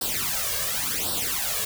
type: noise with flanger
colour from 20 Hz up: white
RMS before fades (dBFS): -27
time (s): 0.01-1.65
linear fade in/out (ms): 5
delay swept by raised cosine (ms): 0.22 to 1.82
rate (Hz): 0.91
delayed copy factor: +0.8
effects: none